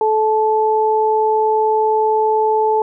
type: tone pair together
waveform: sine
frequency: 434.4 / 870 Hz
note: A4 / A5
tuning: -22 / -20 cents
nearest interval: octave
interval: 1202 cents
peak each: -15 dBFS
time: 0.01-2.82 s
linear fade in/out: 2 ms
effects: none